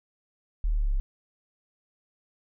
sine linear sweep, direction down, 39.63 to 32.7 Hz, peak -22 dBFS, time 0.64-1 s, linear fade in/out 0 ms, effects none

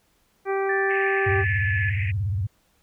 harmonic tone, 390.1 Hz, G4, 8 cents flat, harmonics 1 / 2 / 3 / 4 / 5 / 6, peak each -23 / -29 / -33 / -35 / -37 / -39 dBFS, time 0.45-1.45 s, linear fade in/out 50 ms
sine tone with pitch glide, 1760 to 1725.8 Hz, A6 to A6, 0 to -34 cents, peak -24 dBFS, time 0.69-1.9 s, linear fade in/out 5 ms, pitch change -34 cents, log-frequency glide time 0.82-1.76 s
pink band-pass noise, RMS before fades -33 dBFS, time 0.89-2.12 s, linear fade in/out 20 ms, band 1800 to 2600 Hz, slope 96 dB/octave
sine tone with vibrato, 98 Hz, G2, in tune, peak -22 dBFS, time 1.26-2.47 s, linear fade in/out 10 ms, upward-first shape square, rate 17 Hz, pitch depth 160 cents each way
effects pink hiss -65 dBFS RMS until 2.82 s

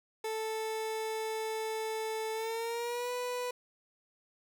30% pulse tone with pitch glide, 440 to 493.9 Hz, A4 to B4, 0 to 0 cents, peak -31 dBFS, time 0.24-3.51 s, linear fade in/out 5 ms, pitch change +200 cents, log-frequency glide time 2.33-3.12 s, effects none

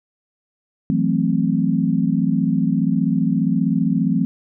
sine chord, F# half-diminished seventh, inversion third, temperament equal, 164.81 / 185 / 220 / 261.6 Hz, E3 / F#3 / A3 / C4, 0 / 0 / 0 / 0 cents, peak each -21 dBFS, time 0.9-4.25 s, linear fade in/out 0 ms, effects none

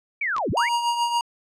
sine linear two-way sweep, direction down then up, 2374 to 63.3 to 2374 Hz, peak -22 dBFS, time 0.21-0.69 s, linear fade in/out 5 ms, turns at 0.51 s
clicks, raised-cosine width 0.2 ms, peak -17 dBFS, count 2, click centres 0.365 / 0.382 s
square tone with tremolo, 946 Hz, A#5, 25 cents sharp, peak -19 dBFS, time 0.57-1.21 s, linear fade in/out 2 ms, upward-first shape triangle, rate 7.1 Hz, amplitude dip 60%
effects low-pass 8000 Hz 12 dB/octave

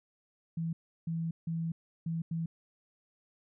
sine tone bursts at uneven times, 164.81 Hz, E3, in tune, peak -31 dBFS, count 5, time 0.57-0.73 / 1.07-1.31 / 1.47-1.72 / 2.06-2.22 / 2.31-2.46 s, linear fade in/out 5 ms, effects none

